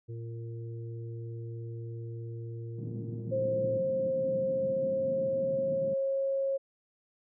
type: harmonic tone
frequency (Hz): 115.4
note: A#2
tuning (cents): -17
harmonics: 1 / 3 / 4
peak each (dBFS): -37 / -47 / -49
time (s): 0.08-3.79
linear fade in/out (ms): 20
type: band-pass noise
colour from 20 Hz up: white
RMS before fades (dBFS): -41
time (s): 2.78-5.94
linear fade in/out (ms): 5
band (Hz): 140 to 240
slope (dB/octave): 24
type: tone with pitch glide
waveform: sine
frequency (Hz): 530 to 543.6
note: C5 to C#5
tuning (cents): +22 to -34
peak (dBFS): -27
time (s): 3.31-6.58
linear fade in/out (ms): 20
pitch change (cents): +44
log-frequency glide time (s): 4.44-6.23
effects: none